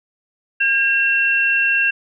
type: tone pair together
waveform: sine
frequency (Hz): 1614.9 / 2716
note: G#6 / F7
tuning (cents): -49 / -49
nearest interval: major sixth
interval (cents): 900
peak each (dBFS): -17 / -16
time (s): 0.6-1.91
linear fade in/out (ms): 10
effects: none